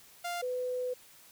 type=tone pair in turn; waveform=sawtooth / sine; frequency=698.5 / 500.8 Hz; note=F5 / B4; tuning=0 / +24 cents; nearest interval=tritone; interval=576 cents; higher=first; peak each=-30 / -31 dBFS; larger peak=first; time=0.24-0.42 / 0.42-0.94 s; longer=second; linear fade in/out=10 ms; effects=white hiss -57 dBFS RMS until 1.31 s